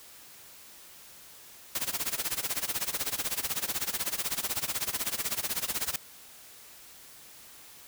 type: noise with tremolo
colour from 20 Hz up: white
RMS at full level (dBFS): -29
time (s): 1.75-5.96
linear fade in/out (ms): 2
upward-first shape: sine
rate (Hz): 16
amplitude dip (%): 90
effects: white hiss -51 dBFS RMS until 7.87 s